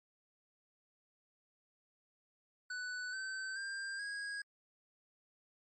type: tone with pitch steps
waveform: square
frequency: 1490 / 1539.9 / 1591.4 / 1644.7 Hz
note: F#6 / G6 / G6 / G#6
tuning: +12 / -31 / +26 / -17 cents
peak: -40 dBFS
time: 2.7-4.42 s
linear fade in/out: 5 ms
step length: 430 ms
effects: MP3 32 kbps